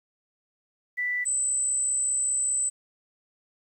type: tone pair in turn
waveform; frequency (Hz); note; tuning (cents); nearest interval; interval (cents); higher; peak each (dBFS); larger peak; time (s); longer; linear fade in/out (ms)
sine; 1975.5 / 8035; B6 / B8; 0 / +29; 2 octaves; 2429; second; -25 / -23; second; 0.97-1.25 / 1.25-2.7; second; 20
effects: 10-bit